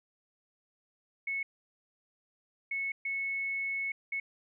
sine tone bursts at uneven times, 2200 Hz, C#7, 14 cents flat, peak -31 dBFS, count 4, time 1.27-1.43 / 2.71-2.92 / 3.05-3.92 / 4.12-4.2 s, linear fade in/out 5 ms, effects none

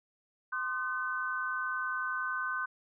sine tone cluster, 1050 / 1220 / 1519 Hz, C6 / D#6 / F#6, +6 / -34 / +45 cents, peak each -38 / -39 / -33 dBFS, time 0.52-2.66 s, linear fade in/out 10 ms, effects none

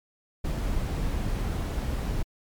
brown noise, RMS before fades -28 dBFS, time 0.44-2.23 s, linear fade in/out 10 ms, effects MP3 96 kbps

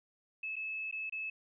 sine tone with dropouts, 2600 Hz, E7, 24 cents flat, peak -36 dBFS, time 0.43-1.3 s, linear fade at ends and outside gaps 5 ms, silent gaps 0.558-0.564 / 0.913-0.925 / 1.097-1.123 s, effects none

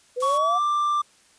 sine exponential sweep, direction up, 484.5 to 740 Hz, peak -24 dBFS, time 0.16-0.59 s, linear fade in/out 20 ms
blue noise, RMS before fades -35 dBFS, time 0.2-0.38 s, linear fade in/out 5 ms
triangle tone with pitch glide, 1119 to 1182.1 Hz, C#6 to D6, +16 to +11 cents, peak -18 dBFS, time 0.22-1.02 s, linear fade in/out 10 ms, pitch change +95 cents, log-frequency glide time 0.37-0.61 s
effects white hiss -57 dBFS RMS until 1.38 s + resampled to 22050 Hz

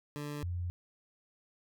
20% pulse / sine tone pair in turn, 146.83 / 88.07 Hz, D3 / F2, 0 / +15 cents, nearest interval major sixth, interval 885 cents, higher first, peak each -33 / -33 dBFS, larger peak neither, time 0.16-0.43 / 0.43-0.7 s, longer neither, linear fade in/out 0 ms, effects none

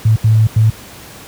sine tone bursts at uneven times, 110 Hz, A2, in tune, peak -6 dBFS, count 3, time 0.05-0.16 / 0.24-0.47 / 0.56-0.7 s, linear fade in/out 5 ms, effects pink hiss -35 dBFS RMS until 1.27 s + high-pass 60 Hz 12 dB/octave

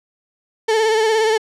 35% pulse tone with vibrato, 440 Hz, A4, in tune, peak -12 dBFS, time 0.68-1.38 s, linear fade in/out 10 ms, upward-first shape sine, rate 17 Hz, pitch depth 45 cents each way, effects low-pass 7000 Hz 12 dB/octave

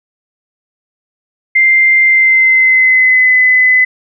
sine tone with pitch glide, 2093 to 2016 Hz, C7 to B6, 0 to +35 cents, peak -5 dBFS, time 1.55-3.85 s, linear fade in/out 10 ms, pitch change -65 cents, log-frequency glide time 2.03-3.35 s, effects none

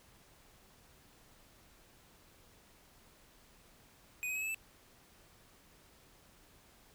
square tone with pitch steps, 2489 / 2525 / 2562 / 2599 / 2637 Hz, D#7 / D#7 / E7 / E7 / E7, 0 / +25 / -50 / -25 / 0 cents, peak -36 dBFS, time 4.23-4.545 s, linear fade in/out 0 ms, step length 63 ms, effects pink hiss -63 dBFS RMS until 6.94 s

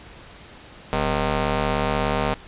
10% pulse ring-modulated tone, 146.83 Hz, D3, in tune, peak -9 dBFS, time 0.93-2.34 s, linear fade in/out 0 ms, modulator 332 Hz, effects pink hiss -44 dBFS RMS until 2.47 s + resampled to 8000 Hz

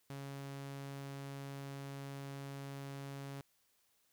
sawtooth tone, 138.59 Hz, C#3, in tune, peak -40 dBFS, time 0.1-3.41 s, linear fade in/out 2 ms, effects white hiss -75 dBFS RMS until 4.12 s

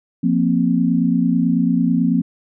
sine chord, F suspended fourth, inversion none, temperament just, 174.61 / 232.8 / 261.9 Hz, F3 / Bb3 / C4, 0 / -2 / +2 cents, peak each -18 dBFS, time 0.23-2.22 s, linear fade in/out 10 ms, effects none

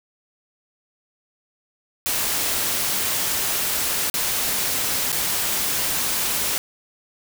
white noise with dropouts, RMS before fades -23 dBFS, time 2.06-6.58 s, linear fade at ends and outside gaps 0 ms, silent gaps 4.099-4.141 / 5.119-5.127 s, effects none

